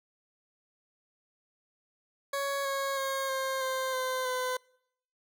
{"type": "tone with pitch steps", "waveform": "20% pulse", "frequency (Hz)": [557, 548.4, 539.9, 531.5, 523.3, 515.2, 507.2], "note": ["C#5", "C#5", "C#5", "C5", "C5", "C5", "B4"], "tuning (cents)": [8, -19, -46, 27, 0, -27, 46], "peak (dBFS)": -25, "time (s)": [2.33, 4.57], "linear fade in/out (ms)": 5, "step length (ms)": 320, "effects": ["noise-tail reverb RT60 0.7 s tail -25 dB re dry"]}